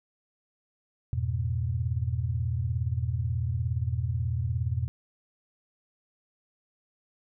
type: tone cluster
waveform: sine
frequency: 84.5 / 103.4 / 121.2 Hz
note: E2 / G#2 / B2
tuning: +43 / -7 / -32 cents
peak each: -30 / -33 / -29 dBFS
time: 1.13-4.88 s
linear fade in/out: 0 ms
effects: none